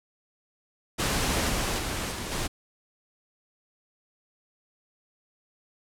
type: noise with level steps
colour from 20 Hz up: pink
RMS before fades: -26 / -28 / -31 / -34 / -30 dBFS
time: 0.98-2.48 s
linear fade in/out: 20 ms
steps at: 1.49 / 1.78 / 2.11 / 2.31 s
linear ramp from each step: 10 ms
effects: low-pass 11000 Hz 12 dB/octave